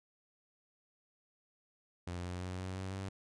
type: tone with pitch steps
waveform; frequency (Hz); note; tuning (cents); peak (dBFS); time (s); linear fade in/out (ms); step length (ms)
sawtooth; 88.2 / 89.79 / 91.42 / 93.07 / 94.75 / 96.46; F2 / F2 / F#2 / F#2 / F#2 / G2; +18 / +49 / -20 / +11 / +42 / -27; -35; 2.07-3.09; 5; 170
effects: resampled to 22050 Hz